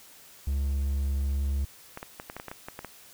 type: tone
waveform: triangle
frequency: 69.3 Hz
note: C#2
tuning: in tune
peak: -23 dBFS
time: 0.47-1.65 s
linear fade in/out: 5 ms
type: clicks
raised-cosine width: 0.5 ms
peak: -22 dBFS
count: 11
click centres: 1.974 / 2.029 / 2.199 / 2.299 / 2.366 / 2.399 / 2.483 / 2.515 / 2.685 / 2.791 / 2.847 s
effects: white hiss -52 dBFS RMS until 3.13 s